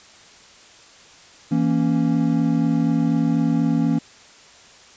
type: chord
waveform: triangle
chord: A# diminished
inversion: second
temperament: equal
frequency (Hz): 164.81 / 233.1 / 277.2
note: E3 / A#3 / C#4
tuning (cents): 0 / 0 / 0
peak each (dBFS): -19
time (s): 1.51-3.99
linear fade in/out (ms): 10
effects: white hiss -47 dBFS RMS until 4.96 s + resampled to 16000 Hz